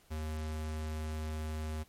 square tone, 77.78 Hz, D#2, in tune, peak -36 dBFS, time 0.1-1.84 s, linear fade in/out 20 ms, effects pink hiss -65 dBFS RMS until 1.88 s + MP3 64 kbps

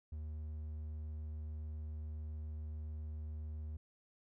triangle tone, 76.8 Hz, D#2, 22 cents flat, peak -39 dBFS, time 0.12-3.77 s, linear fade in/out 5 ms, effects none

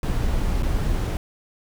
brown noise with dropouts, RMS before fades -22 dBFS, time 0.03-1.17 s, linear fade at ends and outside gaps 1 ms, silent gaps 0.624-0.631 s, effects none

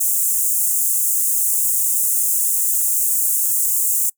pink high-pass noise, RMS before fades -18 dBFS, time 0-4.1 s, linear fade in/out 10 ms, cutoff 7200 Hz, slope 48 dB/octave, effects noise-tail reverb RT60 0.1 s tail -24 dB re dry

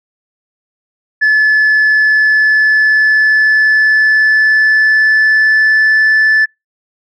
sine tone with pitch glide, 1727 to 1746.1 Hz, A6 to A6, -33 to -14 cents, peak -4 dBFS, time 1.21-6.46 s, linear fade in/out 20 ms, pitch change +19 cents, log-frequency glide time 1.89-6.1 s, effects noise-tail reverb RT60 0.2 s tail -26 dB re dry + tanh soft clip ceiling -5 dBFS

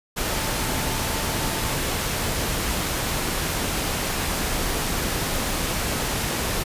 sine tone in noise, 887 Hz, A5, 14 cents sharp, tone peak -36 dBFS, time 0.31-1.72 s, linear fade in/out 20 ms, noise pink, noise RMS -25 dBFS, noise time 0.16-6.64 s, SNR -14 dB, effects resampled to 32000 Hz

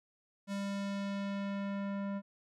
square tone with low-pass filter sweep, 198.9 Hz, G3, 25 cents sharp, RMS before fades -37 dBFS, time 0.47-2.22 s, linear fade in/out 50 ms, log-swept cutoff 9100 to 1300 Hz, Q 0.8, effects none

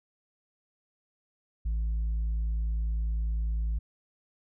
sine tone with tanh clipping, 55 Hz, A1, in tune, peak -27 dBFS, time 1.65-3.79 s, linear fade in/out 10 ms, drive 2 dB, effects none

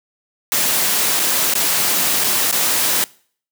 white noise with dropouts, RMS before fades -17 dBFS, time 0.52-3.04 s, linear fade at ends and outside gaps 0 ms, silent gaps 1.194-1.199 / 1.538-1.553 / 2.239-2.243 / 2.512-2.526 s, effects noise-tail reverb RT60 0.5 s tail -23 dB re dry + high-pass 150 Hz 12 dB/octave

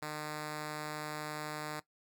5% pulse tone, 151.8 Hz, D#3, 42 cents flat, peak -27 dBFS, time 0.02-1.8 s, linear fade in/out 5 ms, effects noise-tail reverb RT60 0.1 s tail -17 dB re dry

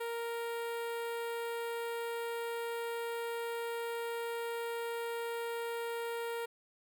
sawtooth tone with notch filter, 466.2 Hz, A#4, in tune, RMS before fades -38 dBFS, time 0-6.46 s, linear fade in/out 10 ms, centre 5800 Hz, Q 0.89, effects none

